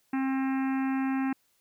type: harmonic tone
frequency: 266.5 Hz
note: C4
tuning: 32 cents sharp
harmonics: 1 / 3 / 4 / 5 / 6 / 7 / 8 / 9 / 10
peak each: -26 / -37 / -42 / -45 / -43 / -44 / -49 / -48 / -49 dBFS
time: 0.13-1.33 s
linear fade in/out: 5 ms
effects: white hiss -70 dBFS RMS until 1.6 s